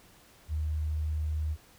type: tone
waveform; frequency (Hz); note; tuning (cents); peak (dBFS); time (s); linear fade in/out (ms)
sine; 77; D#2; -17; -28; 0.48-1.57; 50
effects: pink hiss -58 dBFS RMS until 1.78 s